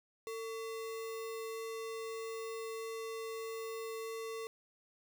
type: tone with sample-and-hold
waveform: sine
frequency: 449.6 Hz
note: A4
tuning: 37 cents sharp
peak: -39 dBFS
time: 0.27-4.47 s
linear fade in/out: 0 ms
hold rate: 1575 Hz
effects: none